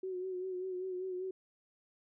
sine tone with vibrato, 370 Hz, F#4, in tune, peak -36 dBFS, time 0.03-1.31 s, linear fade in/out 5 ms, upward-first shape sine, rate 5.1 Hz, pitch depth 41 cents each way, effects none

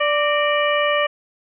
harmonic tone with a mistuned harmonic, 587.3 Hz, D5, in tune, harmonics 1 / 2 / 3 / 4 / 5, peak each -19 / -22 / -24 / -25 / -26 dBFS, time 0-1.07 s, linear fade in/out 10 ms, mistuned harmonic 3, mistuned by +72 cents, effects none

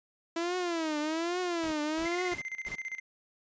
sawtooth tone with vibrato, 329.6 Hz, E4, in tune, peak -26 dBFS, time 0.36-2.34 s, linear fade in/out 5 ms, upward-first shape triangle, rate 1.2 Hz, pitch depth 190 cents each way
pink noise bursts, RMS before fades -45 dBFS, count 4, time 1.63-2.756 s, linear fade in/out 2 ms, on 94 ms, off 250 ms
triangle tone with tremolo, 2081 Hz, C7, 10 cents flat, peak -32 dBFS, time 2.05-3 s, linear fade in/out 10 ms, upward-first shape square, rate 15 Hz, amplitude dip 80%
effects resampled to 16000 Hz

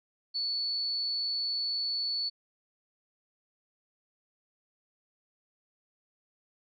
sine tone, 4442 Hz, C#8, 3 cents sharp, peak -29 dBFS, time 0.34-2.3 s, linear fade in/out 20 ms, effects none

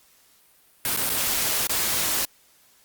white noise with dropouts, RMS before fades -24 dBFS, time 0.85-2.25 s, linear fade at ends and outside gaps 1 ms, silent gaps 0.964-0.972 / 1.094-1.099 / 1.67-1.695 s, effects white hiss -58 dBFS RMS until 2.84 s + Opus 48 kbps

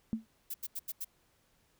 sine tone with exponential decay, 222.9 Hz, A3, 23 cents sharp, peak -26 dBFS, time 0.13-0.26 s, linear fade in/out 0 ms, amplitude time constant 27 ms
violet noise bursts, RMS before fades -38 dBFS, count 5, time 0.5-1.047 s, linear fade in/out 10 ms, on 43 ms, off 83 ms
effects pink hiss -71 dBFS RMS until 1.79 s

